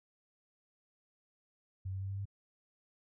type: tone with pitch steps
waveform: sine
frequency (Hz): 94.6 / 95.75 / 96.92 / 98.11 / 99.3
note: F#2 / G2 / G2 / G2 / G2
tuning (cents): +39 / -40 / -19 / +2 / +23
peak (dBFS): -36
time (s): 1.85-2.255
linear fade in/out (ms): 10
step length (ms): 81
effects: none